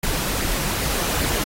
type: noise with flanger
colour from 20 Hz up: pink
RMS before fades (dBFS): -23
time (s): 0.03-1.44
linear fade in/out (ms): 5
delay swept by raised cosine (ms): 0.41 to 6.01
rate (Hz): 2.5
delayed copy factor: +0.5
effects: AAC 48 kbps